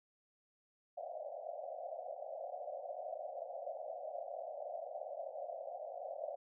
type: band-pass noise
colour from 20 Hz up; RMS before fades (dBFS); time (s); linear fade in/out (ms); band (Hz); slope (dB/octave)
white; -45; 0.97-6.36; 10; 540 to 730; 96
effects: none